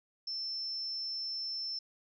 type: tone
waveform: sine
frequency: 5330 Hz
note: E8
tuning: 18 cents sharp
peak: -35 dBFS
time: 0.27-1.79 s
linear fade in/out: 5 ms
effects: none